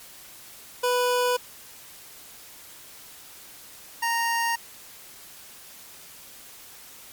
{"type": "tone pair in turn", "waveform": "25% pulse", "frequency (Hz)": [493.9, 928.6], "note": ["B4", "A#5"], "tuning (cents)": [0, -7], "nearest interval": "major seventh", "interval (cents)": 1093, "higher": "second", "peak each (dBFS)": [-17, -19], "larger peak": "first", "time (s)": [[0.83, 1.37], [4.02, 4.56]], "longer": "neither", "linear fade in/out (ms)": 10, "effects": ["white hiss -46 dBFS RMS until 7.12 s", "MP3 96 kbps"]}